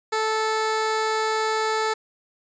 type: tone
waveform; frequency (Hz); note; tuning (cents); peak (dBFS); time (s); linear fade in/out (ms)
15% pulse; 438; A4; -8; -15; 0.12-1.94; 10
effects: resampled to 16000 Hz